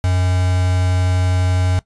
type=tone with quantisation; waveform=triangle; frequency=91.2 Hz; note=F#2; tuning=24 cents flat; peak=-12 dBFS; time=0.04-1.79 s; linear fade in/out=0 ms; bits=4; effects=noise-tail reverb RT60 0.1 s tail -17 dB re dry + resampled to 22050 Hz